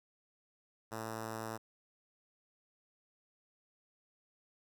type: tone with notch filter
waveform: 5% pulse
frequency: 111.4 Hz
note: A2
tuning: 22 cents sharp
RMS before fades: -42 dBFS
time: 0.91-1.58 s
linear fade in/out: 20 ms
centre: 3200 Hz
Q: 1.6
effects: none